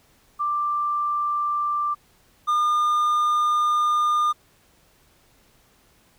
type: tone pair in turn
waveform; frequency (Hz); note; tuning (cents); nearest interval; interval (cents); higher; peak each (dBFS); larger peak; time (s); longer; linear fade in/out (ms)
sine / triangle; 1180 / 1210.4; D6 / D#6; +8 / -48; unison; 44; second; -21 / -16; second; 0.39-1.95 / 2.47-4.33; second; 20
effects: pink hiss -59 dBFS RMS until 6.18 s